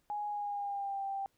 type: tone with pitch glide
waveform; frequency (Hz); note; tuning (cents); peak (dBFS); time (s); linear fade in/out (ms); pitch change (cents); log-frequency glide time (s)
sine; 830.6 to 785.8; G#5 to G5; 0 to +4; -34; 0.1-1.26; 0; -96; 0.28-1.02
effects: pink hiss -75 dBFS RMS until 1.37 s